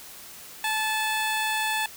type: tone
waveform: 15% pulse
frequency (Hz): 870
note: A5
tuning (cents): -20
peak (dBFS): -18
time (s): 0.64-1.86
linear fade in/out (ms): 2
effects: white hiss -44 dBFS RMS until 1.96 s